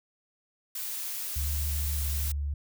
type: noise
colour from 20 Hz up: blue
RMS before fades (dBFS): -35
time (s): 0.75-2.32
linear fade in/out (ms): 5
type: tone with pitch glide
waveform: sine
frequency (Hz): 73 to 71.83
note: D2 to D2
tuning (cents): -10 to -38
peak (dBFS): -28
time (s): 1.36-2.54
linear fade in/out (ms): 5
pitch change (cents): -28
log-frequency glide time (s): 1.58-2.4
effects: none